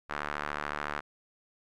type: tone with band-pass filter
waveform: sawtooth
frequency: 73.8 Hz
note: D2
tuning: 9 cents sharp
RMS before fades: -36 dBFS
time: 0.09-1.01 s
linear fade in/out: 20 ms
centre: 1400 Hz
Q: 1.9
effects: none